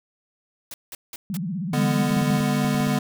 white noise bursts, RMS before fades -36 dBFS, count 4, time 0.71-1.37 s, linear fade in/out 2 ms, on 30 ms, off 180 ms
sine tone with vibrato, 180 Hz, F#3, 47 cents flat, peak -25 dBFS, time 1.3-2.38 s, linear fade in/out 0 ms, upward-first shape sine, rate 16 Hz, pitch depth 240 cents each way
square chord, G# diminished, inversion second, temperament equal with one note detuned, 146.83 / 203 / 246.9 Hz, D3 / G#3 / B3, 0 / -39 / 0 cents, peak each -25 dBFS, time 1.73-2.99 s, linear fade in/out 5 ms
clicks, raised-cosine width 2 ms, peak -23 dBFS, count 9, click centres 2.11 / 2.168 / 2.216 / 2.305 / 2.405 / 2.647 / 2.749 / 2.804 / 2.872 s
effects none

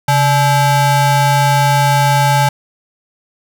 square ring-modulated tone, 361.9 Hz, F#4, 38 cents flat, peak -7 dBFS, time 0.08-2.49 s, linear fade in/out 5 ms, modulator 499 Hz, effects none

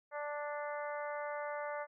harmonic tone, 293.7 Hz, D4, in tune, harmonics 2 / 3 / 4 / 5 / 6 / 7, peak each -40 / -44 / -46 / -48 / -50 / -51 dBFS, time 0.11-1.87 s, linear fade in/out 50 ms, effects none

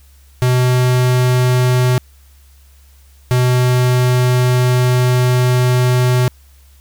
square tone pair in turn, 125.8 / 125.36 Hz, B2 / B2, +32 / +26 cents, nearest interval unison, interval 6 cents, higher first, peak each -11 dBFS, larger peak neither, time 0.42-1.98 / 3.31-6.28 s, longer second, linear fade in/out 0 ms, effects added 68 Hz sine -43 dBFS peak until 6.8 s + white hiss -53 dBFS RMS until 6.8 s

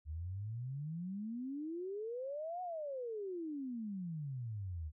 sine exponential two-way sweep, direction up then down, 73.42 to 740 to 73.42 Hz, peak -39 dBFS, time 0.05-4.92 s, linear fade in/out 50 ms, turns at 2.62 s, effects none

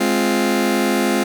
sawtooth chord, F minor, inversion first, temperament just, 209.5 / 261.9 / 349.2 Hz, Ab3 / C4 / F4, +15 / +2 / 0 cents, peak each -16 dBFS, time 0-1.24 s, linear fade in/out 10 ms, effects none

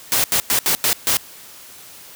white noise bursts at uneven times, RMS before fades -17 dBFS, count 6, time 0.12-0.24 / 0.32-0.4 / 0.5-0.59 / 0.66-0.75 / 0.84-0.93 / 1.07-1.17 s, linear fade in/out 0 ms, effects white hiss -41 dBFS RMS until 2.15 s + high-pass 60 Hz 12 dB/octave

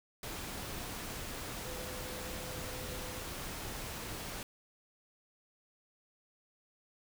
sine tone in noise, 507 Hz, B4, 45 cents sharp, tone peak -48 dBFS, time 1.65-3.21 s, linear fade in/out 2 ms, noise pink, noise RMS -42 dBFS, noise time 0.23-4.43 s, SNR -9 dB, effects none

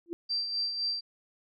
sine tone with exponential growth, 341.5 Hz, F4, 39 cents flat, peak -28 dBFS, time 0.06-0.13 s, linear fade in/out 0 ms, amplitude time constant 15 ms
sine tone with tremolo, 4699 Hz, D8, in tune, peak -27 dBFS, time 0.29-1.01 s, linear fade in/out 20 ms, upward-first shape sine, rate 3.9 Hz, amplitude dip 50%
effects none

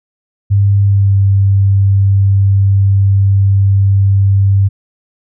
sine tone with pitch glide, 100 to 98.34 Hz, G2 to G2, +35 to +6 cents, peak -6 dBFS, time 0.5-4.69 s, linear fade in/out 20 ms, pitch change -29 cents, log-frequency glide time 0.85-1.16 s, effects none

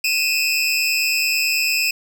25% pulse tone pair together, 2501 / 2650 Hz, D#7 / E7, +8 / +9 cents, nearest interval minor second, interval 101 cents, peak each -16 dBFS, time 0.04-1.91 s, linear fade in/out 5 ms, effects none

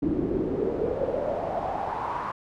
brown noise with band-pass filter sweep, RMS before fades -28 dBFS, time 0.02-2.32 s, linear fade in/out 10 ms, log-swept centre 290 to 1100 Hz, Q 4.8, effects none

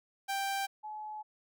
sawtooth / sine tone pair in turn, 786 / 854 Hz, G5 / G#5, +4 / +48 cents, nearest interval minor second, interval 144 cents, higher second, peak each -28 / -39 dBFS, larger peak first, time 0.28-0.67 / 0.83-1.23 s, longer second, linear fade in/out 20 ms, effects none

